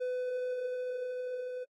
triangle tone with level ramp, 502 Hz, B4, 28 cents sharp, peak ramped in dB -29 to -35 dBFS, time 0-1.65 s, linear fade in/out 20 ms, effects AAC 32 kbps

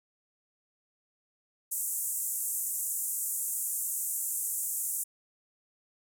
pink band-pass noise, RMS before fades -33 dBFS, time 1.71-5.04 s, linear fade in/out 10 ms, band 7300 to 15000 Hz, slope 48 dB/octave, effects none

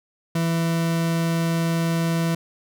40% pulse tone, 166 Hz, E3, 12 cents sharp, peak -19 dBFS, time 0.35-2.35 s, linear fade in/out 5 ms, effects none

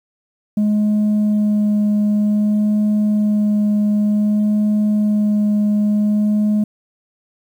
sine tone with vibrato, 209.5 Hz, G#3, 15 cents sharp, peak -10 dBFS, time 0.57-6.64 s, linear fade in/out 5 ms, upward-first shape sine, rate 0.54 Hz, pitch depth 9 cents each way, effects tanh soft clip ceiling -12 dBFS + 8-bit

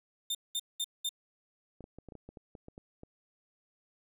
sawtooth tone bursts, 3613 Hz, A7, 45 cents sharp, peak -28 dBFS, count 4, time 0.3-1.092 s, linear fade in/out 5 ms, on 48 ms, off 200 ms
clicks, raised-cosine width 2 ms, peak -34 dBFS, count 12, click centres 1.807 / 1.841 / 1.986 / 2.087 / 2.122 / 2.153 / 2.29 / 2.372 / 2.552 / 2.684 / 2.779 / 3.034 s
effects none

